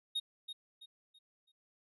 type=tone with echo; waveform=triangle; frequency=3729 Hz; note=A#7; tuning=in tune; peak=-31 dBFS; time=0.15-0.2 s; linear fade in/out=10 ms; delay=330 ms; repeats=4; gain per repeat=-9 dB; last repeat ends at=1.52 s; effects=resampled to 32000 Hz